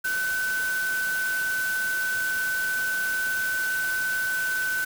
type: tone in noise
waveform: sine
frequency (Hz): 1514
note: F#6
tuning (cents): +39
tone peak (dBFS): -24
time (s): 0.04-4.85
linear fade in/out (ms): 10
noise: white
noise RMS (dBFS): -35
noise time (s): 0.04-4.85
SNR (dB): +8
effects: none